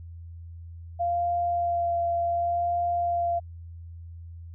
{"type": "tone with vibrato", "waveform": "sine", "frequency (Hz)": 691, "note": "F5", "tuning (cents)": -19, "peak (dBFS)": -23, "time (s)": [0.99, 3.4], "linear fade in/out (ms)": 20, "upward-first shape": "sine", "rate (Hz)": 0.68, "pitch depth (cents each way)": 13, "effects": ["added 84 Hz sine -39 dBFS peak until 4.54 s"]}